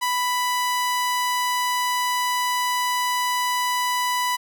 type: tone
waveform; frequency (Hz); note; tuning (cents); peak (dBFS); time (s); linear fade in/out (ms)
sawtooth; 990; B5; +4; -17; 0.01-4.37; 20
effects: none